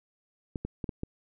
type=clicks; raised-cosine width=3 ms; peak=-20 dBFS; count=5; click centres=0.558 / 0.65 / 0.842 / 0.892 / 1.034 s; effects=none